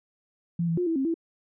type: tone with pitch steps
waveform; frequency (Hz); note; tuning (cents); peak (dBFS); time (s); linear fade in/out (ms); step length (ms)
sine; 170.1 / 165.7 / 356.3 / 327.9 / 268 / 331.1; F3 / E3 / F4 / E4 / C4 / E4; -45 / +9 / +35 / -9 / +42 / +8; -23; 0.59-1.142; 5; 92
effects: none